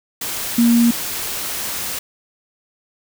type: tone in noise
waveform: sine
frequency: 235.2 Hz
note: A#3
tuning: 16 cents sharp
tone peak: -10 dBFS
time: 0.58-0.91 s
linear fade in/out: 5 ms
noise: white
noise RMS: -25 dBFS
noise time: 0.21-1.99 s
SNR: +12 dB
effects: none